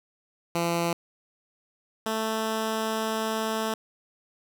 10% pulse tone pair in turn, 170 / 220.7 Hz, F3 / A3, -46 / +5 cents, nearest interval perfect fourth, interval 451 cents, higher second, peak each -16 / -18 dBFS, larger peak first, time 0.55-0.93 / 2.06-3.74 s, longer second, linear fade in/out 2 ms, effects none

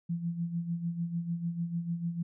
sine tone with tremolo, 170 Hz, F3, 46 cents flat, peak -28 dBFS, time 0.09-2.23 s, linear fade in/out 10 ms, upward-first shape sine, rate 6.7 Hz, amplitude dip 65%, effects none

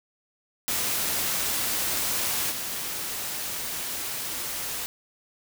white noise with level steps, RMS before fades -27 / -32 dBFS, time 0.68-4.86 s, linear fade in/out 0 ms, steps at 2.5 s, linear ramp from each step 20 ms, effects none

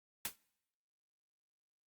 white noise with exponential decay, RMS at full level -34 dBFS, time 0.25-0.36 s, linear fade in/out 2 ms, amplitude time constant 23 ms, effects noise-tail reverb RT60 0.9 s tail -26 dB re dry + Opus 48 kbps

